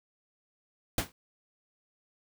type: noise with exponential decay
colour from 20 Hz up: pink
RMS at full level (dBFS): -25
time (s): 0.98-1.12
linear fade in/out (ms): 2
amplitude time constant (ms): 29
effects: none